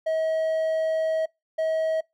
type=tone pair in turn; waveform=triangle; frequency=639 / 639 Hz; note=D#5 / D#5; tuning=+46 / +46 cents; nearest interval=unison; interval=0 cents; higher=neither; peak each=-20 / -20 dBFS; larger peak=neither; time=0.06-1.26 / 1.58-2.01 s; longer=first; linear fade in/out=10 ms; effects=noise-tail reverb RT60 0.2 s tail -24 dB re dry